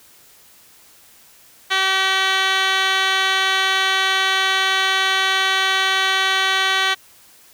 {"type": "tone with band-pass filter", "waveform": "15% pulse", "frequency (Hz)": 382.4, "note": "G4", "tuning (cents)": -43, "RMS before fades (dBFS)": -18, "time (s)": [1.7, 6.95], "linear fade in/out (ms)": 20, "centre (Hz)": 2600, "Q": 3.6, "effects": ["white hiss -49 dBFS RMS until 7.53 s"]}